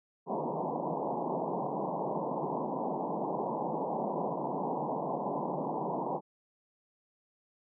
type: band-pass noise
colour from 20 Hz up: white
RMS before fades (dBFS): -34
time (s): 0.26-6.21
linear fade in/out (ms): 50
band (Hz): 140 to 1000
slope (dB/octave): 96
effects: none